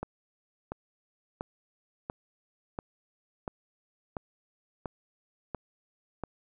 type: click train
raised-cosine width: 1 ms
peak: -20 dBFS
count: 10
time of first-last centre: 0.03-6.237 s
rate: 1.45 Hz
effects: none